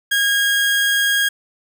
30% pulse tone, 1633 Hz, G#6, 30 cents flat, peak -12 dBFS, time 0.11-1.29 s, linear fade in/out 10 ms, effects none

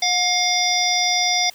harmonic tone with a mistuned harmonic, 710 Hz, F5, 28 cents sharp, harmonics 1 / 3 / 5 / 7 / 8, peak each -23 / -23 / -23 / -23 / -23 dBFS, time 0.02-1.5 s, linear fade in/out 5 ms, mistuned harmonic 1, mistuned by +27 cents, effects white hiss -47 dBFS RMS until 1.54 s

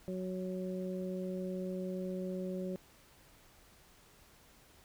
harmonic tone, 185 Hz, F#3, in tune, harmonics 1 / 2 / 3, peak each -38 / -41 / -43 dBFS, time 0.08-2.76 s, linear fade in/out 0 ms, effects pink hiss -62 dBFS RMS until 4.84 s

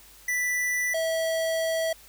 square tone pair in turn, 1977 / 650.8 Hz, B6 / E5, +1 / -22 cents, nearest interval octave + perfect fifth, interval 1923 cents, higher first, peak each -25 dBFS, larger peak neither, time 0.28-0.94 / 0.94-1.93 s, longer second, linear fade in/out 5 ms, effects added 50 Hz sine -58 dBFS peak until 2.08 s + white hiss -52 dBFS RMS until 2.08 s

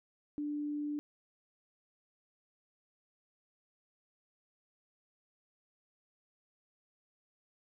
sine tone, 294.6 Hz, D4, 6 cents sharp, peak -34 dBFS, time 0.38-0.99 s, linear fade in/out 0 ms, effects none

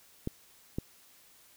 clicks, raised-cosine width 3 ms, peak -19 dBFS, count 2, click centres 0.274 / 0.785 s, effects white hiss -60 dBFS RMS until 1.56 s

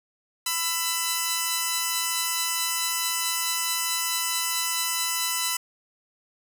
5% pulse tone pair together, 1000.1 / 1335 Hz, B5 / E6, +21 / +22 cents, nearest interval perfect fourth, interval 501 cents, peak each -14 / -17 dBFS, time 0.46-5.57 s, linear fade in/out 5 ms, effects none

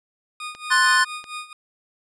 20% pulse tone with tremolo, 1231 Hz, D#6, 19 cents flat, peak -24 dBFS, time 0.4-1.53 s, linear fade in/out 2 ms, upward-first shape sine, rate 4.4 Hz, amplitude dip 85%
click train, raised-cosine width 0.2 ms, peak -22 dBFS, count 4, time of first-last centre 0.55-1.241 s, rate 4.34 Hz
square chord, F# diminished, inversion second, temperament equal, 1046.5 / 1480 / 1760 Hz, C6 / F#6 / A6, 0 / 0 / 0 cents, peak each -20 dBFS, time 0.7-1.05 s, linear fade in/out 20 ms
effects resampled to 22050 Hz

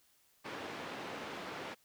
pink band-pass noise, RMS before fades -44 dBFS, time 0.44-1.75 s, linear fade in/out 20 ms, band 250 to 3000 Hz, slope 12 dB/octave, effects white hiss -70 dBFS RMS until 1.84 s

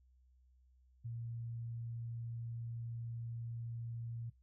sine tone with ADSR envelope, 116.54 Hz, A#2, in tune, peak -39 dBFS, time 1.04-4.3 s, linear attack 19 ms, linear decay 14 ms, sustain -2 dB, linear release 8 ms, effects noise-tail reverb RT60 0.2 s tail -21 dB re dry + added 63 Hz sine -65 dBFS peak until 4.42 s

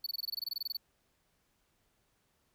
square tone bursts, 4468 Hz, C#8, 13 cents sharp, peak -34 dBFS, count 16, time 0.04-0.77 s, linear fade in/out 5 ms, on 25 ms, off 22 ms, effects pink hiss -75 dBFS RMS until 2.54 s

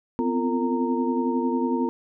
sine tone cluster, 251.2 / 262.2 / 343.8 / 453.4 / 925 Hz, B3 / C4 / F4 / A#4 / A#5, +30 / +4 / -27 / -48 / -14 cents, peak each -24 / -31 / -28 / -30 / -30 dBFS, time 0.19-1.89 s, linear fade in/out 0 ms, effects none

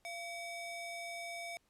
square ring-modulated tone, 1480 Hz, F#6, in tune, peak -39 dBFS, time 0.05-1.57 s, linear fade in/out 0 ms, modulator 794 Hz, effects pink hiss -75 dBFS RMS until 1.69 s + low-pass 12000 Hz 12 dB/octave

